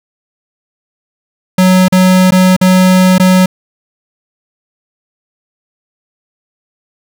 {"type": "tone with dropouts", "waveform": "square", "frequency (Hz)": 185, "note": "F#3", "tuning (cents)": 0, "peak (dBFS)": -5, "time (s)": [1.58, 3.46], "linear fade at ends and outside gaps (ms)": 5, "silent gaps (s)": [[1.883, 1.923], [2.308, 2.32], [2.565, 2.612], [3.182, 3.197]], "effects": []}